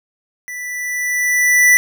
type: tone with level ramp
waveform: square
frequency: 1975.5 Hz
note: B6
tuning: in tune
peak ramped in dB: -27 to -7 dBFS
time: 0.48-1.77 s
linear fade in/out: 0 ms
effects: none